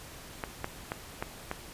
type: clicks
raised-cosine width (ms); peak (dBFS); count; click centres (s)
0.5; -17; 5; 0.438 / 0.644 / 0.919 / 1.225 / 1.514
effects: pink hiss -47 dBFS RMS until 1.73 s + resampled to 32000 Hz